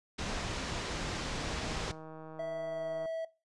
pink low-pass noise, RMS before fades -37 dBFS, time 0.18-1.92 s, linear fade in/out 10 ms, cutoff 6800 Hz, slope 24 dB/octave
click train, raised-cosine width 1 ms, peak -34 dBFS, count 255, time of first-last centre 1.45-3.058 s, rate 158 Hz
triangle tone with pitch glide, 657 to 651.7 Hz, E5 to E5, -6 to -20 cents, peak -32 dBFS, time 2.39-3.25 s, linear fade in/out 5 ms, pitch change -14 cents, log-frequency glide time 2.65-2.88 s
effects noise-tail reverb RT60 0.3 s tail -20 dB re dry + resampled to 24000 Hz

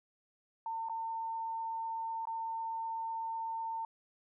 sine tone with dropouts, 904 Hz, A5, 47 cents sharp, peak -35 dBFS, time 0.66-3.85 s, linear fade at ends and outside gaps 2 ms, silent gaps 0.887-0.896 / 2.254-2.271 s, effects none

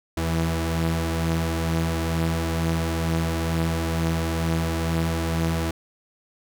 sawtooth tone pair together, 81.4 / 164.98 Hz, E2 / E3, -21 / +2 cents, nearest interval octave, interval 1223 cents, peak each -21 dBFS, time 0.17-5.71 s, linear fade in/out 5 ms, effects none

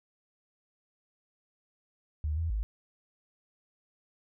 sine tone with pitch steps, 75.8 / 82.1 / 52.8 Hz, D#2 / E2 / G#1, -45 / -6 / +29 cents, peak -28 dBFS, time 2.24-2.63 s, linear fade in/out 0 ms, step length 130 ms, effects none

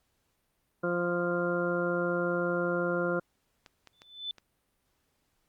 harmonic tone, 174.61 Hz, F3, in tune, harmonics 1 / 2 / 3 / 4 / 6 / 7 / 8, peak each -34 / -32 / -31 / -41 / -41 / -43 / -34 dBFS, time 0.83-3.2 s, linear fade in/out 10 ms
clicks, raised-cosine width 0.2 ms, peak -32 dBFS, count 4, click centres 3.662 / 3.873 / 4.019 / 4.383 s
sine tone with exponential growth, 3513 Hz, A7, 3 cents flat, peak -30 dBFS, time 3.93-4.31 s, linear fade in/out 1 ms, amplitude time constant 82 ms
effects pink hiss -75 dBFS RMS until 5.48 s + Opus 48 kbps

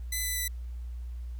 5% pulse tone with pitch steps, 2011 / 1998.3 / 1985.6 Hz, B6 / B6 / B6, +31 / +20 / +9 cents, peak -20 dBFS, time 0.12-0.48 s, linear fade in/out 5 ms, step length 120 ms, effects added 60 Hz sine -35 dBFS peak until 1.39 s + pink hiss -65 dBFS RMS until 1.39 s

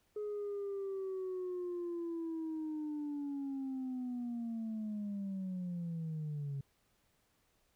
sine linear sweep, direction down, 422 to 136.5 Hz, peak -35 dBFS, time 0.16-6.61 s, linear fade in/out 5 ms, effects tanh soft clip ceiling -35 dBFS + pink hiss -75 dBFS RMS until 7.75 s

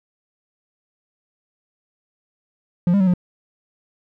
triangle tone with pitch steps, 175 / 200.4 / 187.9 / 179 Hz, F3 / G3 / F#3 / F3, +4 / +38 / +27 / +43 cents, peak -11 dBFS, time 2.87-3.138 s, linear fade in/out 2 ms, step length 67 ms, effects none

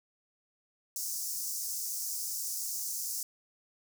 pink high-pass noise, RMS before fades -36 dBFS, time 0.96-3.23 s, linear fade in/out 2 ms, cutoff 5300 Hz, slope 48 dB/octave, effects none

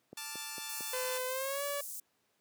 click train, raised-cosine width 2 ms, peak -32 dBFS, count 4, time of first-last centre 0.13-0.807 s, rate 4.43 Hz
5% pulse chord, D minor, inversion second, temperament equal, 880 / 1174.7 / 1396.9 Hz, A5 / D6 / F6, 0 / 0 / 0 cents, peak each -30 / -34 / -36 dBFS, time 0.17-1.18 s, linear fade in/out 5 ms
pink high-pass noise, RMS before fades -43 dBFS, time 0.69-2 s, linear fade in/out 5 ms, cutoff 7400 Hz, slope 24 dB/octave
sawtooth tone with pitch glide, 509 to 571.3 Hz, C5 to D5, -48 to -48 cents, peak -31 dBFS, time 0.93-1.81 s, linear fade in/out 5 ms, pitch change +200 cents, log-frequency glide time 1.27-1.64 s
effects pink hiss -75 dBFS RMS until 2.4 s + high-pass 200 Hz 12 dB/octave

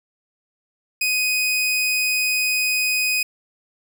sawtooth tone, 2500 Hz, D#7, 8 cents sharp, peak -15 dBFS, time 1.01-3.23 s, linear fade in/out 5 ms, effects none

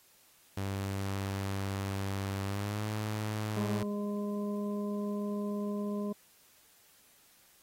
sawtooth tone with pitch glide, 98 to 106.87 Hz, G2 to A2, 0 to -50 cents, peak -29 dBFS, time 0.57-3.83 s, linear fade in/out 5 ms, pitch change +150 cents, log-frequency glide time 2.44-2.87 s
harmonic tone, 205.4 Hz, G#3, 19 cents flat, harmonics 1 / 2 / 3 / 5, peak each -33 / -39 / -43 / -47 dBFS, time 3.56-6.13 s, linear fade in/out 10 ms
effects white hiss -63 dBFS RMS until 7.62 s + AAC 48 kbps

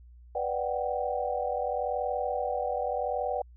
sine chord, G major seventh, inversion first, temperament equal with one note detuned, 493.9 / 587.3 / 740 / 780.8 Hz, B4 / D5 / F#5 / G5, 0 / 0 / 0 / -7 cents, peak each -33 / -33 / -33 / -34 dBFS, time 0.35-3.42 s, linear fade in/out 5 ms, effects added 60 Hz sine -49 dBFS peak until 3.56 s

